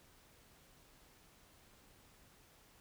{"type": "silence", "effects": ["pink hiss -65 dBFS RMS until 2.8 s"]}